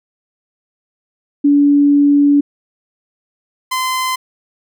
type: tone pair in turn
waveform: sine / sawtooth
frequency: 286.8 / 1030.6 Hz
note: D4 / C6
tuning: -41 / -27 cents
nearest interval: octave + minor seventh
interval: 2214 cents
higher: second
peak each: -7 / -12 dBFS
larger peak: first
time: 1.44-2.41 / 3.71-4.16 s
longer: first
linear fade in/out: 10 ms
effects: none